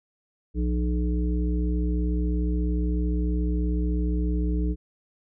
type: harmonic tone with a mistuned harmonic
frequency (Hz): 61.2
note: B1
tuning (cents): -15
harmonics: 1 / 3 / 5 / 7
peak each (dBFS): -23 / -30 / -31 / -37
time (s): 0.54-4.76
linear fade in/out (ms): 50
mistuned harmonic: 3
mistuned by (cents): -82
effects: none